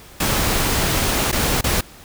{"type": "noise with dropouts", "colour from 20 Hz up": "pink", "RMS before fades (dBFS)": -19, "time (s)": [0.2, 1.81], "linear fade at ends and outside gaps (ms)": 5, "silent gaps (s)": [[1.316, 1.326], [1.611, 1.64]], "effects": ["pink hiss -43 dBFS RMS until 2.04 s"]}